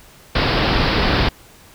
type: low-pass noise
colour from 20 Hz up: pink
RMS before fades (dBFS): -17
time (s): 0.35-1.29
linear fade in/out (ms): 5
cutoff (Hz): 5100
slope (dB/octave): 96
effects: pink hiss -46 dBFS RMS until 1.74 s